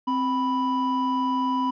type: tone pair together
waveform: triangle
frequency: 261.6 / 987.8 Hz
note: C4 / B5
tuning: 0 / 0 cents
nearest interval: octave + major seventh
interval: 2300 cents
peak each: -23 / -22 dBFS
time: 0.07-1.71 s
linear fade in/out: 10 ms
effects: resampled to 11025 Hz